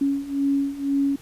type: beating tone pair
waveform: sine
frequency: 277.2 / 279.2 Hz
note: C#4 / C#4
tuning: 0 / +13 cents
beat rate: 2 Hz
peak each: -25 / -22 dBFS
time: 0.01-1.16 s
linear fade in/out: 5 ms
effects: pink hiss -49 dBFS RMS until 1.21 s + resampled to 32000 Hz